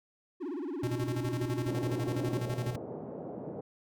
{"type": "tone with vibrato", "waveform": "triangle", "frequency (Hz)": 318.4, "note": "D#4", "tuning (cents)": 40, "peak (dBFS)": -32, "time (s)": [0.4, 2.4], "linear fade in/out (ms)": 20, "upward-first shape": "sine", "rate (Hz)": 18, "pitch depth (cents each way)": 280}
{"type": "tone with tremolo", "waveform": "square", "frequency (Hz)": 122.4, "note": "B2", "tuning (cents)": -15, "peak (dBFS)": -31, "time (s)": [0.83, 2.76], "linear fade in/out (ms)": 5, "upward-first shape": "square", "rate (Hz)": 12, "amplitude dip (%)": 60}
{"type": "band-pass noise", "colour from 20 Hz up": "white", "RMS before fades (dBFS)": -41, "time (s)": [1.68, 3.61], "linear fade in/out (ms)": 5, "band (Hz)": [120, 590], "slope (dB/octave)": 24}
{"effects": []}